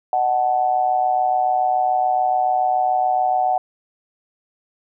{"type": "tone with amplitude modulation", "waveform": "sine", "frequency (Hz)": 745, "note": "F#5", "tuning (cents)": 12, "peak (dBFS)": -12, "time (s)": [0.13, 3.58], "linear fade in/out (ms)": 2, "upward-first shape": "sine", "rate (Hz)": 127, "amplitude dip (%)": 75, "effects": []}